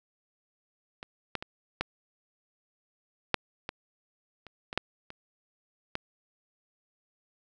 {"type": "clicks", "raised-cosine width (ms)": 0.3, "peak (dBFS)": [-24, -14, -21, -12, -6, -18, -30, -21, -9, -27, -15], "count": 11, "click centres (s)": [1.029, 1.353, 1.425, 1.81, 3.343, 3.691, 4.467, 4.729, 4.776, 5.104, 5.954], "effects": []}